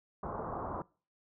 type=low-pass noise; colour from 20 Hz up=white; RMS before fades=-39 dBFS; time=0.23-0.82 s; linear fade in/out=2 ms; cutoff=1200 Hz; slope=48 dB/octave; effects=noise-tail reverb RT60 0.4 s tail -24 dB re dry